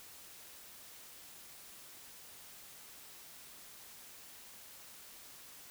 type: silence
effects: white hiss -54 dBFS RMS until 5.7 s